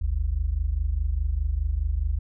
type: tone pair together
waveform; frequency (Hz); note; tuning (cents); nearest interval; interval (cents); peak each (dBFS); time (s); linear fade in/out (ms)
sine; 49.54 / 74.4; G1 / D2; +19 / +23; perfect fifth; 704; -25; 0.01-2.19; 10
effects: none